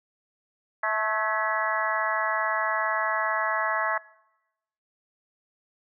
harmonic tone with a mistuned harmonic, 217.7 Hz, A3, 18 cents flat, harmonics 3 / 4 / 5 / 6 / 7 / 8 / 9, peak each -31 / -32 / -30 / -32 / -38 / -29 / -32 dBFS, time 0.83-3.98 s, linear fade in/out 5 ms, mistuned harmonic 8, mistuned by -54 cents, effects noise-tail reverb RT60 0.9 s tail -21 dB re dry

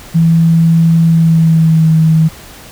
sine tone with pitch glide, 164.81 to 159.56 Hz, E3 to D#3, 0 to +44 cents, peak -5 dBFS, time 0.14-2.29 s, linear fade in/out 20 ms, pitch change -56 cents, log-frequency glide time 1.05-1.92 s, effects pink hiss -34 dBFS RMS until 2.71 s

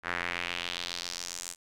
sawtooth tone with band-pass filter sweep, 87.31 Hz, F2, in tune, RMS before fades -36 dBFS, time 0.03-1.56 s, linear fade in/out 50 ms, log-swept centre 1600 to 8200 Hz, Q 2.2, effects none

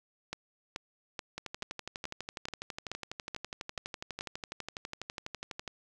two click trains, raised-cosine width 0.2 ms, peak -21 / -19 dBFS, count 53 / 10, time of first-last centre 1.38-5.678 / 0.33-4.209 s, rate 12.1 / 2.32 Hz, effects none

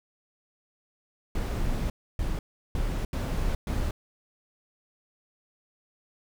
brown noise bursts at uneven times, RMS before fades -28 dBFS, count 5, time 1.35-1.9 / 2.19-2.39 / 2.75-3.05 / 3.13-3.55 / 3.67-3.91 s, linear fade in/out 2 ms, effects none

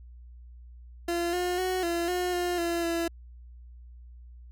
30% pulse tone with pitch steps, 343.3 / 357.7 / 369.9 / 340.9 / 359.5 / 354 / 340.3 / 336.2 Hz, F4 / F4 / F#4 / F4 / F#4 / F4 / F4 / E4, -30 / +41 / 0 / -42 / -50 / +23 / -45 / +34 cents, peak -24 dBFS, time 1.08-3.08 s, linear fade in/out 5 ms, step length 250 ms, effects added 60 Hz sine -45 dBFS peak until 4.51 s

